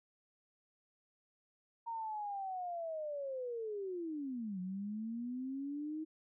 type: linear two-way sweep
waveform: sine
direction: down then up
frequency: 932.3 to 180 to 317.5 Hz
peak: -38 dBFS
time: 1.86-6.05 s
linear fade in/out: 20 ms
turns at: 4.6 s
effects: none